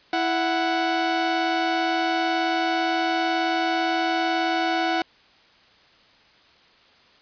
sawtooth tone pair together, 331 / 740 Hz, E4 / F#5, +7 / 0 cents, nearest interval octave + major second, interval 1393 cents, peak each -21 / -19 dBFS, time 0.13-5.02 s, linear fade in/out 2 ms, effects white hiss -55 dBFS RMS until 7.21 s + resampled to 11025 Hz

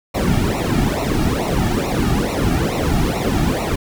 brown noise with flanger, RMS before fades -18 dBFS, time 0.14-3.76 s, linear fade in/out 10 ms, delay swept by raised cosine 0.61 to 2.01 ms, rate 2.3 Hz, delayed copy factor -0.95, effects none

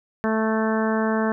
harmonic tone, 220 Hz, A3, in tune, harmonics 1 / 2 / 3 / 4 / 5 / 6 / 7 / 8, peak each -22 / -26 / -28 / -31 / -31 / -35 / -32 / -34 dBFS, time 0.24-1.32 s, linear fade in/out 0 ms, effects none

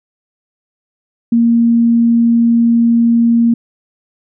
sine tone, 233.1 Hz, A#3, in tune, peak -7 dBFS, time 1.32-3.54 s, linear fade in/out 5 ms, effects none

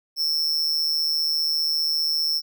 square tone with amplitude modulation, 5400 Hz, E8, 41 cents sharp, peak -17 dBFS, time 0.16-2.42 s, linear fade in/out 50 ms, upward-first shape sine, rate 155 Hz, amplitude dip 95%, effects none

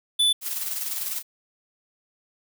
square tone, 3485 Hz, A7, 17 cents flat, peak -18 dBFS, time 0.19-0.33 s, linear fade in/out 10 ms
blue noise with tremolo, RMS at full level -28 dBFS, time 0.41-1.23 s, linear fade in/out 50 ms, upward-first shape square, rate 20 Hz, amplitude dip 40%
effects none

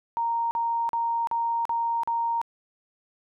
sine tone bursts, 929 Hz, A#5, 6 cents flat, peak -23 dBFS, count 6, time 0.17-2.415 s, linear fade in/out 0 ms, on 340 ms, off 41 ms, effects none

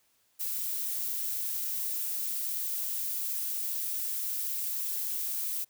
violet noise, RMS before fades -33 dBFS, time 0.39-5.65 s, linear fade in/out 20 ms, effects white hiss -70 dBFS RMS until 5.69 s

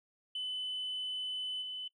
sine tone with level steps, 3015 Hz, F#7, 32 cents sharp, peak -33 / -37 dBFS, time 0.35-1.88 s, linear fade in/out 5 ms, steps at 1.61 s, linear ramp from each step 20 ms, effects noise-tail reverb RT60 0.1 s tail -23 dB re dry + tanh soft clip ceiling -32 dBFS

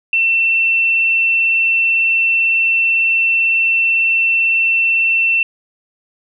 sine tone, 2691 Hz, E7, 35 cents sharp, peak -11 dBFS, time 0.13-5.43 s, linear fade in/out 2 ms, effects none

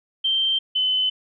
sine tone pair in turn, 3136 / 3033 Hz, G7 / F#7, 0 / +42 cents, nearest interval minor second, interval 58 cents, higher first, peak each -18 dBFS, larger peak neither, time 0.24-0.59 / 0.75-1.1 s, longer neither, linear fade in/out 10 ms, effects none

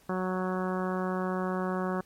harmonic tone, 185 Hz, F#3, in tune, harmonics 1 / 2 / 3 / 4 / 5 / 6 / 7 / 8 / 9, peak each -31 / -34 / -37 / -39 / -41 / -38 / -42 / -43 / -46 dBFS, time 0.09-2.01 s, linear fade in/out 5 ms, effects pink hiss -61 dBFS RMS until 2.05 s + MP3 64 kbps

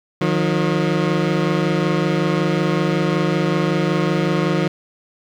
20% pulse tone pair together, 154.5 / 179.85 Hz, D#3 / F#3, -12 / -49 cents, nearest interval minor third, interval 263 cents, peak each -14 dBFS, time 0.21-4.68 s, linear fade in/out 5 ms, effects low-pass 4000 Hz 12 dB/octave + 8-bit

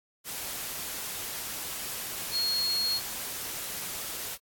sine tone in noise, 4300 Hz, C8, 47 cents sharp, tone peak -26 dBFS, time 2.31-3.01 s, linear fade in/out 50 ms, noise white, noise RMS -36 dBFS, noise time 0.24-4.38 s, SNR +7 dB, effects AAC 64 kbps

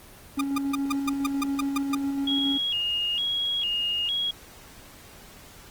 triangle tone with tremolo, 277.2 Hz, C#4, in tune, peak -22 dBFS, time 0.37-2.58 s, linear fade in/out 10 ms, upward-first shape square, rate 7.2 Hz, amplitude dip 25%
sawtooth tone bursts, 1213 Hz, D#6, 44 cents flat, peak -21 dBFS, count 10, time 0.39-1.95 s, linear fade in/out 5 ms, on 21 ms, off 150 ms
sine tone with vibrato, 3070 Hz, G7, 37 cents flat, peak -24 dBFS, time 2.27-4.31 s, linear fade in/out 5 ms, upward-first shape square, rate 1.1 Hz, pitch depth 130 cents each way
effects pink hiss -48 dBFS RMS until 5.7 s + Opus 24 kbps

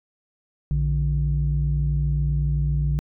sine tone pair together, 59.15 / 146.83 Hz, A#1 / D3, +26 / 0 cents, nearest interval octave + major third, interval 1574 cents, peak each -21 dBFS, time 0.71-2.99 s, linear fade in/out 0 ms, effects tanh soft clip ceiling -13 dBFS

